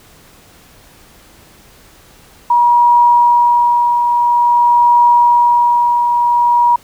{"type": "tone with tremolo", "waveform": "sine", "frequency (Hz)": 958, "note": "A#5", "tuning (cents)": 47, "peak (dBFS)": -5, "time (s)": [2.5, 6.76], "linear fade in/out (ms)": 5, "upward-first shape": "triangle", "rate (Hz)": 0.49, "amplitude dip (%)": 45, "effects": ["pink hiss -44 dBFS RMS until 6.83 s"]}